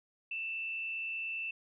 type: tone with frequency modulation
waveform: sine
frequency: 2665 Hz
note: E7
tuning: 18 cents sharp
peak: -35 dBFS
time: 0.31-1.51 s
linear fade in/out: 5 ms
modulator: 167 Hz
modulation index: 0.27
effects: none